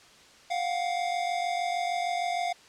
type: tone pair together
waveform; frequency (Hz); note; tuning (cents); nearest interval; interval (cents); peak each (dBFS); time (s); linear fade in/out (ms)
square; 703 / 749.5; F5 / F#5; +11 / +22; minor second; 111; -29 / -34; 0.5-2.53; 10
effects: white hiss -54 dBFS RMS until 2.68 s + low-pass 6000 Hz 12 dB/octave